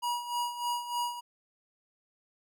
square tone with tremolo, 962 Hz, B5, 46 cents flat, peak -29 dBFS, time 0.02-1.21 s, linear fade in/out 20 ms, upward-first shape sine, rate 3.3 Hz, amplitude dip 70%, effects none

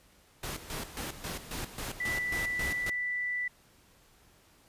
pink noise with tremolo, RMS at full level -37 dBFS, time 0.43-2.9 s, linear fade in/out 5 ms, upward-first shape square, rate 3.7 Hz, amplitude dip 70%
sine tone, 1975.5 Hz, B6, in tune, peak -30 dBFS, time 2-3.48 s, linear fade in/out 5 ms
effects pink hiss -62 dBFS RMS until 4.68 s + resampled to 32000 Hz

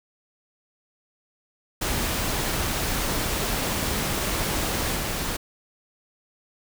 pink noise with level steps, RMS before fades -26 / -28 dBFS, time 1.81-5.37 s, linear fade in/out 10 ms, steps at 4.95 s, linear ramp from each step 20 ms, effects none

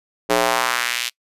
square tone with high-pass filter sweep, 60.2 Hz, B1, 44 cents flat, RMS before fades -20 dBFS, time 0.29-1.1 s, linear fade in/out 20 ms, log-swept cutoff 430 to 3200 Hz, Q 1.4, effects noise-tail reverb RT60 0.1 s tail -25 dB re dry + resampled to 32000 Hz

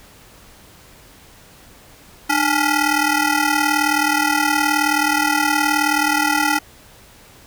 15% pulse ring-modulated tone, 563 Hz, C#5, 27 cents sharp, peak -6 dBFS, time 2.29-6.59 s, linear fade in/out 10 ms, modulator 262 Hz, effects pink hiss -46 dBFS RMS until 7.46 s

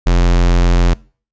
square tone, 43.65 Hz, F1, in tune, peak -9 dBFS, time 0.06-0.94 s, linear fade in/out 10 ms, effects noise-tail reverb RT60 0.4 s tail -24 dB re dry + resampled to 16000 Hz

